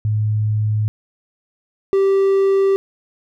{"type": "tone pair in turn", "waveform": ["sine", "triangle"], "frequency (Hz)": [107, 390.2], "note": ["A2", "G4"], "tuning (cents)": [-48, -8], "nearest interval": "octave + minor seventh", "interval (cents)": 2240, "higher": "second", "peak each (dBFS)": [-15, -10], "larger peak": "second", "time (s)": [[0.05, 0.88], [1.93, 2.76]], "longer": "neither", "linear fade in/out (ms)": 0, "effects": []}